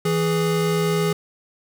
square tone pair together, 164.81 / 415.6 Hz, E3 / G#4, 0 / +1 cents, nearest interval octave + major third, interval 1601 cents, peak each -22 dBFS, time 0.05-1.13 s, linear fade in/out 5 ms, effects none

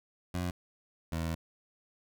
20% pulse tone pair in turn, 89.1 / 81.9 Hz, F2 / E2, +35 / -11 cents, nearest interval minor second, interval 146 cents, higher first, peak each -27 dBFS, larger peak neither, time 0.34-0.51 / 1.12-1.35 s, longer second, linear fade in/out 5 ms, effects none

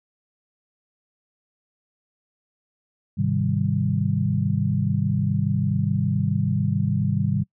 sine chord, Ab major seventh, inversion none, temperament equal, 103.83 / 130.81 / 155.56 / 196 Hz, Ab2 / C3 / Eb3 / G3, 0 / 0 / 0 / 0 cents, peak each -25 dBFS, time 3.17-7.44 s, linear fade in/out 20 ms, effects noise-tail reverb RT60 0.1 s tail -25 dB re dry

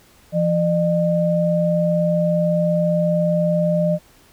sine tone pair together, 170 / 605.8 Hz, F3 / D#5, -46 / -46 cents, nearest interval octave + minor seventh, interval 2200 cents, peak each -18 dBFS, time 0.32-3.99 s, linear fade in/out 50 ms, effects pink hiss -52 dBFS RMS until 4.32 s

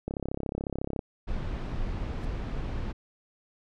click train, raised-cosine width 2 ms, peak -18 dBFS, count 32, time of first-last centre 0.08-0.992 s, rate 34 Hz
brown noise, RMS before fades -32 dBFS, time 1.27-2.93 s, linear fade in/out 20 ms
violet noise with exponential growth, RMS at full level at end -38 dBFS, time 2.15-2.25 s, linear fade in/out 2 ms, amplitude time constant 21 ms
effects low-pass 4000 Hz 12 dB/octave

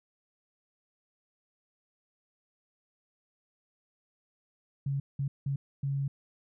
sine tone bursts at uneven times, 138.59 Hz, C#3, in tune, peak -28 dBFS, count 4, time 4.86-5 / 5.19-5.28 / 5.46-5.56 / 5.83-6.08 s, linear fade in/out 5 ms, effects none

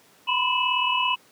sine tone cluster, 987 / 1025 / 2614 / 2939 Hz, B5 / C6 / E7 / F#7, -1 / -36 / -15 / -12 cents, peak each -26 dBFS, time 0.27-1.16 s, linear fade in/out 20 ms, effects pink hiss -56 dBFS RMS until 1.31 s + high-pass 200 Hz 12 dB/octave

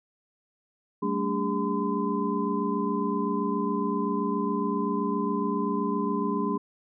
sine tone cluster, 193.9 / 221.4 / 287.7 / 406.4 / 1021 Hz, G3 / A3 / D4 / G#4 / C6, -19 / +11 / -36 / -38 / -43 cents, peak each -31 dBFS, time 1.02-6.58 s, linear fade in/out 10 ms, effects none

